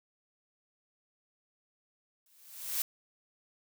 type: noise with exponential growth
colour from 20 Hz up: blue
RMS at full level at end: -29 dBFS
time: 2.26-2.82 s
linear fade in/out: 2 ms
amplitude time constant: 120 ms
effects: none